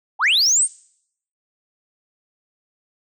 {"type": "linear sweep", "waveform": "sine", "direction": "up", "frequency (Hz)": [730, 9100], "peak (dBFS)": -11, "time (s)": [0.19, 0.68], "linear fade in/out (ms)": 50, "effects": ["noise-tail reverb RT60 0.7 s tail -25 dB re dry", "tanh soft clip ceiling -12 dBFS"]}